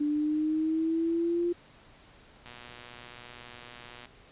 sine exponential sweep, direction up, 293.7 to 349.2 Hz, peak -25 dBFS, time 0-1.53 s, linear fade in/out 10 ms
click train, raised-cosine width 0.2 ms, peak -28 dBFS, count 194, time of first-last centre 2.46-4.055 s, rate 121 Hz
effects pink hiss -56 dBFS RMS until 4.31 s + resampled to 8000 Hz

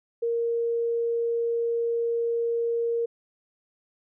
sine tone, 466.2 Hz, A#4, in tune, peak -23 dBFS, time 0.22-3.06 s, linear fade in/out 10 ms, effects none

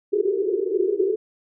pink band-pass noise, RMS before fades -22 dBFS, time 0.12-1.16 s, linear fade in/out 10 ms, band 360 to 430 Hz, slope 96 dB/octave, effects none

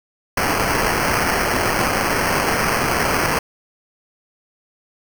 white noise with sample-and-hold, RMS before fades -19 dBFS, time 0.37-3.39 s, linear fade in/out 5 ms, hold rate 3675 Hz, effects none

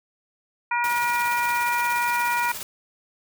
harmonic tone, 478.7 Hz, A#4, 46 cents sharp, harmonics 2 / 3 / 4 / 5, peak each -23 / -28 / -31 / -28 dBFS, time 0.71-2.52 s, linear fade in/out 5 ms
white noise with tremolo, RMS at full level -33 dBFS, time 0.84-2.63 s, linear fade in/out 0 ms, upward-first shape square, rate 17 Hz, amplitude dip 35%
effects none

